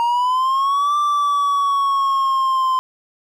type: linear two-way sweep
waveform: triangle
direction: up then down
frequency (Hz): 932.3 to 1178 to 1035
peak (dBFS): -13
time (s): 0-2.79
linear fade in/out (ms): 0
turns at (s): 0.97
effects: none